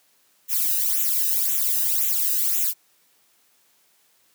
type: noise with flanger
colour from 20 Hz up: violet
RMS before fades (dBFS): -22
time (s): 0.48-2.74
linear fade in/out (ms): 50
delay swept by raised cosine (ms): 0.2 to 0.92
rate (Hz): 1.9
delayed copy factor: -1
effects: white hiss -62 dBFS RMS until 4.34 s + high-pass 150 Hz 12 dB/octave